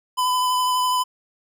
square tone with vibrato, 1005 Hz, B5, 30 cents sharp, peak -19 dBFS, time 0.17-1.04 s, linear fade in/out 20 ms, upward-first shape triangle, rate 12 Hz, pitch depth 17 cents each way, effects none

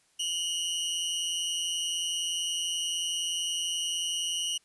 sawtooth tone pair together, 2874 / 3045 Hz, F7 / F#7, +49 / +49 cents, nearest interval minor second, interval 100 cents, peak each -27 / -31 dBFS, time 0.19-4.58 s, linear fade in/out 10 ms, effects white hiss -67 dBFS RMS until 4.64 s + resampled to 24000 Hz

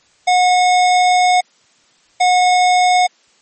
square tone pair in turn, 727 / 727 Hz, F#5 / F#5, -31 / -31 cents, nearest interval unison, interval 0 cents, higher neither, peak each -10 dBFS, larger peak neither, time 0.27-1.41 / 2.2-3.07 s, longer first, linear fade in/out 10 ms, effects white hiss -54 dBFS RMS until 3.41 s + MP3 32 kbps

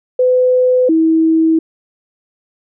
sine tone pair in turn, 505 / 322.5 Hz, B4 / E4, +39 / -38 cents, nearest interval minor sixth, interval 777 cents, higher first, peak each -8 dBFS, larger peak neither, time 0.19-0.89 / 0.89-1.59 s, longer neither, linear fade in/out 5 ms, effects none

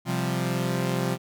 sawtooth chord, C suspended fourth, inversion none, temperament equal, 130.81 / 174.61 / 196 Hz, C3 / F3 / G3, 0 / 0 / 0 cents, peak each -24 / -24 / -28 dBFS, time 0.05-1.18 s, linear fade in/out 50 ms, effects none

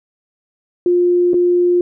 sine tone with dropouts, 353.5 Hz, F4, 21 cents sharp, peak -10 dBFS, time 0.86-1.81 s, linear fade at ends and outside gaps 2 ms, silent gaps 1.334-1.341 s, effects none

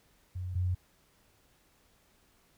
sine tone pair in turn, 91 / 90.66 Hz, F#2 / F#2, -28 / -35 cents, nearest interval unison, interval 7 cents, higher first, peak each -34 / -27 dBFS, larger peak second, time 0.35-0.55 / 0.55-0.75 s, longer neither, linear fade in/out 10 ms, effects pink hiss -67 dBFS RMS until 2.57 s

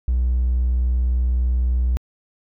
triangle tone, 61.74 Hz, B1, in tune, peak -13 dBFS, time 0.08-1.97 s, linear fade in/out 0 ms, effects tanh soft clip ceiling -12 dBFS

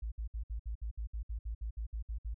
sine tone bursts, 55 Hz, A1, in tune, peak -35 dBFS, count 15, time 0.02-2.344 s, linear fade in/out 10 ms, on 98 ms, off 61 ms, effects none

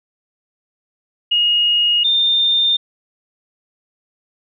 sine tone pair in turn, 2870 / 3616 Hz, F7 / A7, +47 / +47 cents, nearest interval major third, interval 400 cents, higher second, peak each -12 dBFS, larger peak neither, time 1.31-2.04 / 2.04-2.77 s, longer neither, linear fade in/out 10 ms, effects none

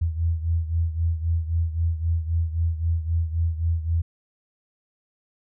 sine beating tone pair, 82 / 85.8 Hz, E2 / F2, -9 / -30 cents, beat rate 3.8 Hz, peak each -22 / -27 dBFS, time 0.01-4.02 s, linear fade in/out 10 ms, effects none

